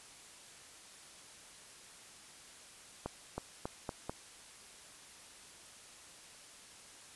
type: accelerating click train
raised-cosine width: 1 ms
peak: -23 dBFS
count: 5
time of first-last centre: 3.06-4.095 s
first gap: 320 ms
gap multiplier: 0.86
effects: white hiss -55 dBFS RMS until 7.15 s + resampled to 24000 Hz